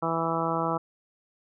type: harmonic tone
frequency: 164.81 Hz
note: E3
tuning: in tune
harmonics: 1 / 2 / 3 / 4 / 5 / 6 / 7 / 8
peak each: -33 / -33 / -33 / -33 / -33 / -33 / -33 / -33 dBFS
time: 0.02-0.78 s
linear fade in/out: 10 ms
effects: none